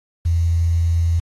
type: tone with quantisation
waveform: sine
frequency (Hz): 84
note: E2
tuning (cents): +33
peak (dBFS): -14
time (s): 0.25-1.2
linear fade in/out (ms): 10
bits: 7
effects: AAC 32 kbps